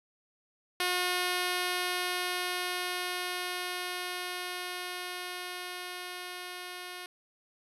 5% pulse tone with level ramp, 360 Hz, F#4, 47 cents flat, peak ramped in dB -16 to -29 dBFS, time 0.8-7.06 s, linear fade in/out 2 ms, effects resampled to 32000 Hz

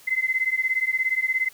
sine beating tone pair, 2046 / 2063 Hz, C7 / C7, -39 / -25 cents, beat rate 17 Hz, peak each -24 dBFS, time 0.07-1.49 s, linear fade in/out 10 ms, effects white hiss -51 dBFS RMS until 1.53 s

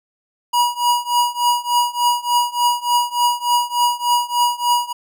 square tone with tremolo, 965 Hz, B5, 40 cents flat, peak -12 dBFS, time 0.53-4.93 s, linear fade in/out 10 ms, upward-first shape triangle, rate 3.4 Hz, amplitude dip 95%, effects none

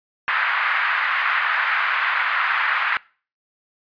white band-pass noise, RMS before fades -21 dBFS, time 0.28-2.97 s, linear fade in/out 0 ms, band 1100 to 2000 Hz, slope 24 dB/octave, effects noise-tail reverb RT60 0.4 s tail -23 dB re dry + resampled to 11025 Hz

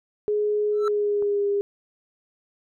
sine tone with pitch glide, 418.9 to 404.2 Hz, G#4 to G#4, +15 to -47 cents, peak -20 dBFS, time 0.28-1.61 s, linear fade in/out 0 ms, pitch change -62 cents, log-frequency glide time 0.79-1.47 s
triangle tone with exponential growth, 1327 Hz, E6, 11 cents sharp, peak -21 dBFS, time 0.72-0.88 s, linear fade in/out 1 ms, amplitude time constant 33 ms
click, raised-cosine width 1 ms, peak -28 dBFS, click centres 1.224 s
effects none

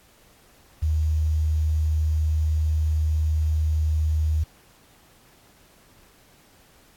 sine tone with quantisation, 77.78 Hz, D#2, in tune, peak -19 dBFS, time 0.82-4.44 s, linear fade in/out 10 ms, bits 8, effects pink hiss -56 dBFS RMS until 6.96 s + AAC 64 kbps

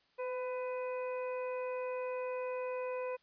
harmonic tone with a mistuned harmonic, 500 Hz, B4, 21 cents sharp, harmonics 1 / 2 / 3 / 4 / 5, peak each -36 / -44 / -54 / -56 / -49 dBFS, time 0.18-3.17 s, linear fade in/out 20 ms, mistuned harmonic 1, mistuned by +23 cents, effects white hiss -71 dBFS RMS until 3.22 s + resampled to 11025 Hz

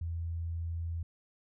sine tone, 83.6 Hz, E2, 25 cents sharp, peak -33 dBFS, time 0.01-1.03 s, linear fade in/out 5 ms, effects none

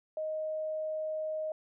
sine tone, 624 Hz, D#5, 5 cents sharp, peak -32 dBFS, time 0.17-1.52 s, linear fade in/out 2 ms, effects none

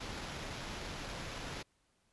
pink noise with sample-and-hold, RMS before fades -43 dBFS, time 0-1.63 s, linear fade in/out 10 ms, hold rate 8820 Hz, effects pink hiss -75 dBFS RMS until 2.12 s + resampled to 24000 Hz

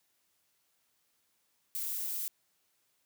violet noise, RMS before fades -36 dBFS, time 1.75-2.28 s, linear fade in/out 0 ms, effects white hiss -75 dBFS RMS until 3.05 s + high-pass 60 Hz 12 dB/octave

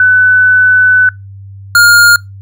sine / square tone pair in turn, 1500 / 1415.8 Hz, F#6 / F6, +23 / +23 cents, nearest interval minor second, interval 100 cents, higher first, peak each -3 dBFS, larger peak neither, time 0-1.09 / 1.75-2.16 s, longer first, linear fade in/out 2 ms, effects noise-tail reverb RT60 0.2 s tail -25 dB re dry + added 98 Hz sine -27 dBFS peak until 2.41 s

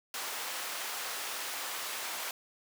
pink high-pass noise, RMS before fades -38 dBFS, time 0.14-2.31 s, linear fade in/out 2 ms, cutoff 810 Hz, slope 12 dB/octave, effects none

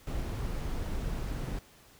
brown noise, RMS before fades -34 dBFS, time 0.07-1.59 s, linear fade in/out 2 ms, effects pink hiss -58 dBFS RMS until 1.99 s

